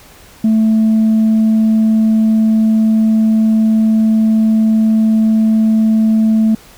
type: tone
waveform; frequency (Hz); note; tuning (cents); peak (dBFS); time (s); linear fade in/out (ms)
sine; 220; A3; 0; -6; 0.44-6.55; 5
effects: tanh soft clip ceiling -6 dBFS + pink hiss -41 dBFS RMS until 6.77 s